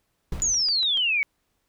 brown noise with exponential decay, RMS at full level -28 dBFS, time 0.32-0.83 s, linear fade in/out 2 ms, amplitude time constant 110 ms
click train, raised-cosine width 0.2 ms, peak -23 dBFS, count 5, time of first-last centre 0.4-0.973 s, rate 6.98 Hz
sine exponential sweep, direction down, 7000 to 2196 Hz, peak -20 dBFS, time 0.42-1.23 s, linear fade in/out 0 ms
effects pink hiss -73 dBFS RMS until 1.68 s

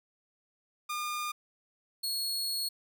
sawtooth tone pair in turn, 1211 / 4333 Hz, D#6 / C#8, -47 / -40 cents, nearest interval octave + minor seventh, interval 2207 cents, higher second, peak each -29 / -28 dBFS, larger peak second, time 0.89-1.32 / 2.03-2.69 s, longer second, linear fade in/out 10 ms, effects none

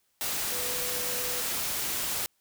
sine tone in noise, 493.9 Hz, B4, in tune, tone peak -39 dBFS, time 0.52-1.41 s, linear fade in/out 0 ms, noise white, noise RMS -31 dBFS, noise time 0.21-2.26 s, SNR -11 dB, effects white hiss -72 dBFS RMS until 2.4 s

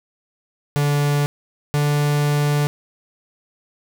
45% pulse tone pair in turn, 145 / 146.43 Hz, D3 / D3, -22 / -5 cents, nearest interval unison, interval 17 cents, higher second, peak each -16 dBFS, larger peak neither, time 0.76-1.26 / 1.74-2.67 s, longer second, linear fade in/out 0 ms, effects none

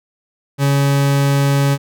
40% pulse tone, 140 Hz, C#3, 18 cents sharp, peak -11 dBFS, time 0.58-1.78 s, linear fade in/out 50 ms, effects none

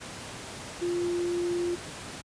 sine tone in noise, 349.1 Hz, F4, 1 cent flat, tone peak -26 dBFS, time 0.81-1.76 s, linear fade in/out 20 ms, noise pink, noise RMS -40 dBFS, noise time 0-2.22 s, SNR +11 dB, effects high-pass 80 Hz 12 dB/octave + resampled to 22050 Hz

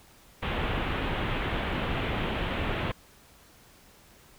pink low-pass noise, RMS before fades -30 dBFS, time 0.42-2.92 s, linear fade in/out 10 ms, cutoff 3400 Hz, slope 48 dB/octave, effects pink hiss -56 dBFS RMS until 4.38 s

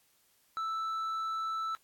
sine tone with tanh clipping, 1318.5 Hz, E6, in tune, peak -33 dBFS, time 0.57-1.75 s, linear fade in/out 0 ms, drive 5 dB, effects white hiss -69 dBFS RMS until 1.83 s + AAC 64 kbps

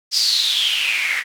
white noise with band-pass filter sweep, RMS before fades -19 dBFS, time 0.11-1.24 s, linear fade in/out 50 ms, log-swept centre 5100 to 1900 Hz, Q 8.2, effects none

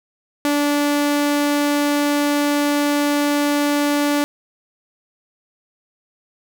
sawtooth tone, 290.4 Hz, D4, 19 cents flat, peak -12 dBFS, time 0.45-4.24 s, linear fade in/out 0 ms, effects none

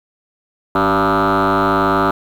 sine tone with frequency modulation, 784 Hz, G5, in tune, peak -9 dBFS, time 0.75-2.11 s, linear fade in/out 5 ms, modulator 101 Hz, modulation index 6, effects tanh soft clip ceiling -11 dBFS + 7-bit

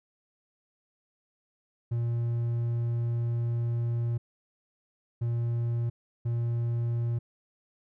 triangle tone bursts at uneven times, 117.8 Hz, A#2, 19 cents sharp, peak -24 dBFS, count 3, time 1.91-4.18 / 5.21-5.9 / 6.25-7.19 s, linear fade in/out 10 ms, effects none

